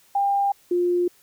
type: tone pair in turn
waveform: sine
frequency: 799 / 353.1 Hz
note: G5 / F4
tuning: +33 / +19 cents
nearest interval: octave + major second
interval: 1414 cents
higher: first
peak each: -18 dBFS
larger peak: neither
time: 0.15-0.52 / 0.71-1.08 s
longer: neither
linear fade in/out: 5 ms
effects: white hiss -57 dBFS RMS until 1.22 s